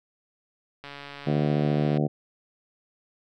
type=click train; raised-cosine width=0.3 ms; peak=-24 dBFS; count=162; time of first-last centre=0.84-1.974 s; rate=142 Hz
type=harmonic tone; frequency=74.5 Hz; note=D2; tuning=25 cents sharp; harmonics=2 / 3 / 4 / 5 / 6 / 7 / 8 / 9 / 10; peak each=-24 / -28 / -30 / -32 / -34 / -35 / -36 / -37 / -38 dBFS; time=1.26-2.08 s; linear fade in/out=20 ms
effects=none